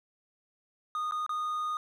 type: tone with dropouts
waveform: triangle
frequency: 1232 Hz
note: D#6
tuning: 17 cents flat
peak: -28 dBFS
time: 0.95-1.77 s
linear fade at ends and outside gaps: 1 ms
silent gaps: 1.111-1.121 / 1.264-1.293 s
effects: none